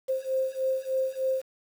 sine beating tone pair, 524 / 527.3 Hz, C5 / C5, +2 / +13 cents, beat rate 3.3 Hz, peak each -29 / -28 dBFS, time 0.08-1.42 s, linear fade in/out 20 ms, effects 8-bit

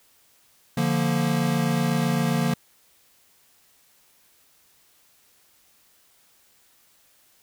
square chord, Bb major, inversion first, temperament equal, 146.83 / 174.61 / 233.1 Hz, D3 / F3 / Bb3, 0 / 0 / 0 cents, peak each -26 dBFS, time 0.77-2.54 s, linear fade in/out 5 ms, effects white hiss -60 dBFS RMS until 7.42 s

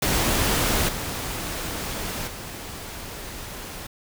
pink noise with level steps, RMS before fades -22 / -30 / -36 dBFS, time 0.02-3.87 s, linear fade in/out 5 ms, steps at 0.88 / 2.27 s, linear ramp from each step 10 ms, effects none

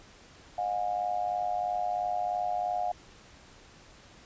sine tone with amplitude modulation, 719 Hz, F#5, 50 cents flat, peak -24 dBFS, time 0.58-2.92 s, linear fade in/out 5 ms, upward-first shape sine, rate 103 Hz, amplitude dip 80%, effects pink hiss -54 dBFS RMS until 4.25 s + resampled to 16000 Hz

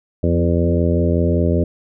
harmonic tone with a mistuned harmonic, 85.2 Hz, F2, 42 cents flat, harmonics 1 / 2 / 3 / 4 / 5 / 6 / 7, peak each -17 / -20 / -22 / -23 / -24 / -25 / -25 dBFS, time 0.23-1.64 s, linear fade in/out 5 ms, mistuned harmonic 3, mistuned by -22 cents, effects none

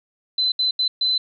sine tone bursts at uneven times, 4038 Hz, B7, 38 cents sharp, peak -17 dBFS, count 4, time 0.38-0.52 / 0.59-0.71 / 0.79-0.88 / 1.01-1.18 s, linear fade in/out 5 ms, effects none

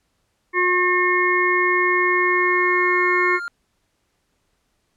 harmonic tone, 360 Hz, F#4, 47 cents flat, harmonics 1 / 3 / 5 / 6, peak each -21 / -21 / -21 / -21 dBFS, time 0.53-3.4 s, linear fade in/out 50 ms
triangle tone with exponential growth, 1400 Hz, F6, 4 cents sharp, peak -24 dBFS, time 0.95-3.48 s, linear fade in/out 0 ms, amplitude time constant 550 ms
effects pink hiss -69 dBFS RMS until 4.96 s + low-pass 11000 Hz 12 dB/octave

